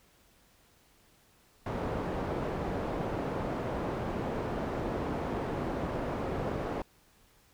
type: low-pass noise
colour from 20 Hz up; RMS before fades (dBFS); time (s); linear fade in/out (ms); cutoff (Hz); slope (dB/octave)
white; -34; 1.66-6.82; 2; 620; 12
effects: pink hiss -64 dBFS RMS until 7.53 s